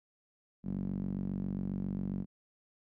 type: tone with band-pass filter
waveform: sawtooth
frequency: 47.39 Hz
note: F#1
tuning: 42 cents sharp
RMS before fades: -36 dBFS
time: 0.63-2.26 s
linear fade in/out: 50 ms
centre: 200 Hz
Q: 3.9
effects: none